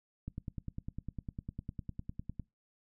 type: click train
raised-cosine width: 5 ms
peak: -27 dBFS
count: 22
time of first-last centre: 0.28-2.397 s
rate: 9.92 Hz
effects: noise-tail reverb RT60 0.2 s tail -22 dB re dry